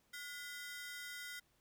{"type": "ring-modulated tone", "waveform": "sawtooth", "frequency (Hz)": 1726, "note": "A6", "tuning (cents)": -34, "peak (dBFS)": -39, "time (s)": [0.13, 1.4], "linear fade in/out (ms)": 10, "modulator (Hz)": 284, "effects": ["pink hiss -75 dBFS RMS until 1.6 s"]}